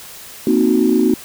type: chord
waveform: sine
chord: C half-diminished seventh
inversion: third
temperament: equal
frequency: 233.1 / 261.6 / 311.1 / 370 Hz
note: Bb3 / C4 / Eb4 / Gb4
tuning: 0 / 0 / 0 / 0 cents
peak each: -16 dBFS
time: 0.47-1.14 s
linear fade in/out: 2 ms
effects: tanh soft clip ceiling -2 dBFS + white hiss -36 dBFS RMS until 1.24 s